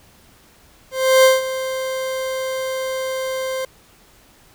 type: tone with ADSR envelope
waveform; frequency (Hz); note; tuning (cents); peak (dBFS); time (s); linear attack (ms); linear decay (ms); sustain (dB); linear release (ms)
40% pulse; 523.3; C5; 0; -7; 0.91-3.65; 330; 170; -14; 3
effects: pink hiss -51 dBFS RMS until 4.54 s